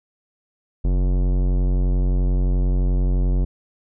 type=tone with tanh clipping; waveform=sine; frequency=45.75 Hz; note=F#1; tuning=19 cents flat; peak=-18 dBFS; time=0.84-3.45 s; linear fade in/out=10 ms; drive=18 dB; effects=none